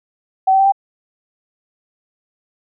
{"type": "tone with pitch steps", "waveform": "sine", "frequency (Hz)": [762, 770.9, 779.8, 788.9], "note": ["G5", "G5", "G5", "G5"], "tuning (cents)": [-49, -29, -9, 11], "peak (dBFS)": -9, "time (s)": [0.47, 0.722], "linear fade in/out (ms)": 10, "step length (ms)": 63, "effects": []}